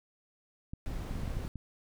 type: clicks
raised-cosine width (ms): 5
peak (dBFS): -27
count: 9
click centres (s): 0.735 / 0.916 / 1.111 / 1.156 / 1.234 / 1.278 / 1.37 / 1.451 / 1.557
type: noise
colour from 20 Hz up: brown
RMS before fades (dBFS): -37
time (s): 0.86-1.48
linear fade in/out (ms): 0
effects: none